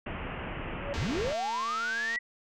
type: low-pass noise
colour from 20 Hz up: pink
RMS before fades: -37 dBFS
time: 0.06-1.33 s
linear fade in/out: 5 ms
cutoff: 3000 Hz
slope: 96 dB/octave
type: tone with exponential growth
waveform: sine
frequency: 566 Hz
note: C#5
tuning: 36 cents sharp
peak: -29 dBFS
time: 0.68-0.93 s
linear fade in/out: 2 ms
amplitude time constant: 54 ms
type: click train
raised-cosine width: 0.2 ms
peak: -23 dBFS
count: 279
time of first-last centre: 0.94-2.159 s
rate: 228 Hz
type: linear sweep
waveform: sine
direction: up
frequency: 46.25 to 1975.5 Hz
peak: -29 dBFS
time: 0.97-2.19 s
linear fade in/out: 10 ms
effects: none